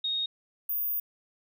sine tone pair in turn, 3729 / 14916 Hz, A#7 / A#9, 0 / 0 cents, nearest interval 2 octaves, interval 2400 cents, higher second, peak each -27 dBFS, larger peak neither, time 0.04-0.26 / 0.69-1 s, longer second, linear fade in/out 5 ms, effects none

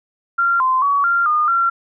sine tone with pitch steps, 1382 / 1035 / 1130 / 1386 / 1219 / 1368 Hz, F6 / C6 / C#6 / F6 / D#6 / F6, -19 / -19 / +33 / -14 / -36 / -36 cents, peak -13 dBFS, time 0.38-1.7 s, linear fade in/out 10 ms, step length 220 ms, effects none

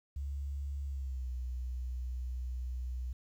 sine tone with pitch glide, 69.9 to 62.27 Hz, C#2 to B1, +15 to +15 cents, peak -35 dBFS, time 0.16-3.13 s, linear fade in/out 5 ms, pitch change -200 cents, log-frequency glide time 0.84-1.3 s, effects 11-bit

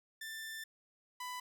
sawtooth tone pair in turn, 1775 / 996.2 Hz, A6 / B5, +15 / +15 cents, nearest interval minor seventh, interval 1000 cents, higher first, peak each -39 / -37 dBFS, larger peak second, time 0.21-0.64 / 1.2-1.4 s, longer first, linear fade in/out 5 ms, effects none

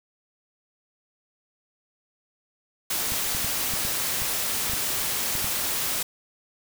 white noise, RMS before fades -27 dBFS, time 2.9-6.03 s, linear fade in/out 5 ms
clicks, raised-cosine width 5 ms, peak -23 dBFS, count 10, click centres 3.121 / 3.349 / 3.446 / 3.737 / 3.851 / 4.22 / 4.698 / 4.735 / 5.353 / 5.444 s
effects none

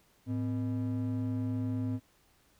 triangle ring-modulated tone, 182.4 Hz, F#3, 24 cents flat, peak -25 dBFS, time 0.26-2 s, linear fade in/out 50 ms, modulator 74.4 Hz, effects pink hiss -67 dBFS RMS until 2.59 s

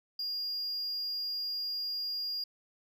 sine tone, 4830 Hz, D8, 48 cents sharp, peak -30 dBFS, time 0.19-2.44 s, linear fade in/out 5 ms, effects tanh soft clip ceiling -32 dBFS

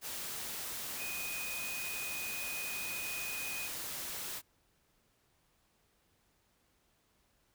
sine tone in noise, 2489 Hz, D#7, in tune, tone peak -40 dBFS, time 0.97-3.7 s, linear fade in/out 50 ms, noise white, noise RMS -41 dBFS, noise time 0.01-4.42 s, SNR -2 dB, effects pink hiss -73 dBFS RMS until 7.54 s

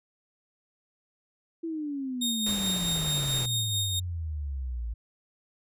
sine exponential sweep, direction down, 335.8 to 54.9 Hz, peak -30 dBFS, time 1.63-4.94 s, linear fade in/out 10 ms
sawtooth tone with tremolo, 3700 Hz, A#7, 14 cents flat, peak -23 dBFS, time 2.21-4 s, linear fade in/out 10 ms, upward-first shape sine, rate 4.6 Hz, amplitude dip 40%
pink noise, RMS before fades -37 dBFS, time 2.46-3.46 s, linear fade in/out 5 ms
effects resampled to 32000 Hz

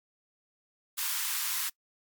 white high-pass noise, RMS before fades -32 dBFS, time 0.97-1.7 s, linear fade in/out 20 ms, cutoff 950 Hz, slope 48 dB/octave, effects noise-tail reverb RT60 0.1 s tail -23 dB re dry + Opus 48 kbps

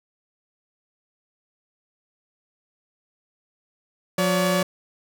sawtooth tone pair together, 179.54 / 570 Hz, F3 / C#5, +48 / +48 cents, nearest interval octave + minor sixth, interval 2000 cents, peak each -18 dBFS, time 4.18-4.63 s, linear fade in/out 5 ms, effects none

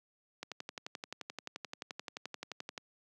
click train, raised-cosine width 0.2 ms, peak -23 dBFS, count 28, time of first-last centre 0.43-2.778 s, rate 11.5 Hz, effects high-pass 200 Hz 12 dB/octave

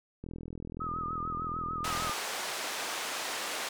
click train, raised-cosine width 3 ms, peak -28 dBFS, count 78, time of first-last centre 0.24-2.095 s, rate 41.5 Hz
sine tone with vibrato, 1247 Hz, D#6, 3 cents sharp, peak -33 dBFS, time 0.8-2.14 s, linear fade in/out 10 ms, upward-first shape sine, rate 6.7 Hz, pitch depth 65 cents each way
pink band-pass noise, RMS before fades -36 dBFS, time 1.84-3.69 s, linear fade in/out 5 ms, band 610 to 9100 Hz, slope 12 dB/octave
effects none

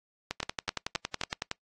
two click trains, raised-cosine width 0.2 ms, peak -14 / -13 dBFS, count 14 / 4, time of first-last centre 0.31-1.514 / 0.43-1.213 s, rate 10.8 / 3.83 Hz, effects noise-tail reverb RT60 0.1 s tail -23 dB re dry + AAC 32 kbps

